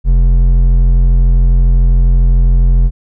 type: tone with hard clipping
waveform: sine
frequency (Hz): 43.65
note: F1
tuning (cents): 0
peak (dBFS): -7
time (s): 0.04-2.91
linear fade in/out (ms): 50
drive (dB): 7
effects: none